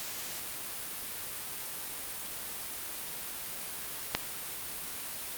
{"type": "click", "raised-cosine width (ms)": 0.2, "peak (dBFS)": -8, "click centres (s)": 4.15, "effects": ["white hiss -39 dBFS RMS until 5.37 s", "Opus 48 kbps"]}